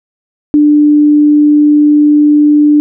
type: tone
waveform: sine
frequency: 296.6 Hz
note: D4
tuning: 17 cents sharp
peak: -3 dBFS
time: 0.54-2.8 s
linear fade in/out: 0 ms
effects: none